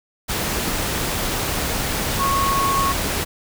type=tone in noise; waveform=sine; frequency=1100 Hz; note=C#6; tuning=14 cents flat; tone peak=-18 dBFS; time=2.19-2.93 s; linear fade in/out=20 ms; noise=pink; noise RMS=-23 dBFS; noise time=0.28-3.25 s; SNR=+2 dB; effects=none